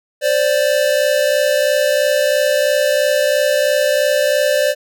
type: tone pair together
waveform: square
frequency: 523.3 / 586.3 Hz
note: C5 / D5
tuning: 0 / -3 cents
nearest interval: major second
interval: 197 cents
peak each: -18 / -15 dBFS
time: 0.21-4.75 s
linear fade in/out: 50 ms
effects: none